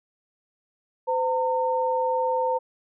sine tone pair together, 511.3 / 911 Hz, C5 / A#5, -40 / -40 cents, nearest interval minor seventh, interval 1000 cents, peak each -24 dBFS, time 1.07-2.59 s, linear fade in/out 20 ms, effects none

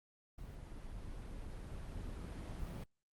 brown noise with level ramp, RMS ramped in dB -49 to -42 dBFS, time 0.38-2.84 s, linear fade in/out 5 ms, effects Opus 24 kbps

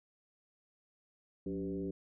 sine tone with frequency modulation, 285 Hz, C#4, 48 cents sharp, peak -35 dBFS, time 1.46-1.91 s, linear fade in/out 5 ms, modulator 104 Hz, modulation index 1.4, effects none

